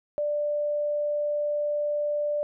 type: tone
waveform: sine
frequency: 590 Hz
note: D5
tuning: 8 cents sharp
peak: -24 dBFS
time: 0.18-2.43 s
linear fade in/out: 0 ms
effects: none

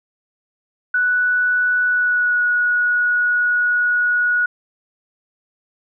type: tone with pitch glide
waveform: sine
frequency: 1480 to 1458.8 Hz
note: F#6 to F#6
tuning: 0 to -25 cents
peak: -14 dBFS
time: 0.94-4.46 s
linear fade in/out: 5 ms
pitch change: -25 cents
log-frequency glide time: 1.85-2.44 s
effects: none

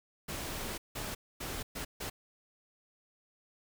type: noise bursts at uneven times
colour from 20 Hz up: pink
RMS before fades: -39 dBFS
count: 5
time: 0.28-0.78 / 0.95-1.15 / 1.4-1.63 / 1.75-1.85 / 2-2.1 s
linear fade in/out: 10 ms
effects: none

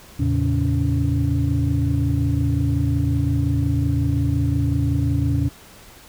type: tone cluster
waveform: sine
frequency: 81.1 / 111.3 / 136.9 / 283.2 Hz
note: E2 / A2 / C#3 / C#4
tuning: -28 / +20 / -21 / +37 cents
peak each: -21 / -21 / -22 / -23 dBFS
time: 0.19-5.49 s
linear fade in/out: 10 ms
effects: tanh soft clip ceiling -10 dBFS + pink hiss -45 dBFS RMS until 6.08 s

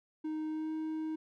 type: tone with pitch glide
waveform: triangle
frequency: 311.1 to 314.7 Hz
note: D#4 to D#4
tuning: 0 to +20 cents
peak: -32 dBFS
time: 0.24-1.16 s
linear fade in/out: 10 ms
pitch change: +20 cents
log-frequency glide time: 0.48-0.72 s
effects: none

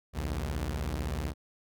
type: beating tone pair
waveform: sawtooth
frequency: 61 / 77 Hz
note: B1 / D#2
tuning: -21 / -17 cents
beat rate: 16 Hz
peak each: -30 / -30 dBFS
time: 0.13-1.34 s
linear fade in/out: 50 ms
effects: none

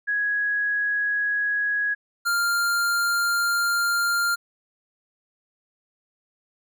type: tone pair in turn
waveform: sine / square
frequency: 1666 / 1397 Hz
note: G#6 / F6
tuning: +5 / 0 cents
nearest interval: minor third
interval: 305 cents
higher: first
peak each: -21 dBFS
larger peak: neither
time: 0.07-1.95 / 2.25-4.36 s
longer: second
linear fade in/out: 20 ms
effects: none

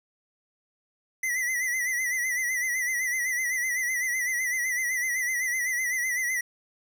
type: tone with vibrato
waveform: square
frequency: 1993 Hz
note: B6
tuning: 15 cents sharp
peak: -26 dBFS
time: 1.23-6.41 s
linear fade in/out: 5 ms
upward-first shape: sine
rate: 7.9 Hz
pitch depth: 74 cents each way
effects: none

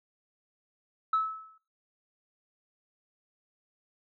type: tone with exponential decay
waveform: sine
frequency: 1300 Hz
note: E6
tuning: 24 cents flat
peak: -20 dBFS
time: 1.13-1.58 s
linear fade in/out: 5 ms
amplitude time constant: 96 ms
effects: noise-tail reverb RT60 0.4 s tail -19 dB re dry + tanh soft clip ceiling -19 dBFS

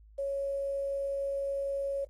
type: tone with quantisation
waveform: sine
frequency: 554.4 Hz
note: C#5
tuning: in tune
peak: -30 dBFS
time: 0.18-2.05 s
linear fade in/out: 10 ms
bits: 10
effects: added 53 Hz sine -53 dBFS peak until 2.09 s + AAC 32 kbps

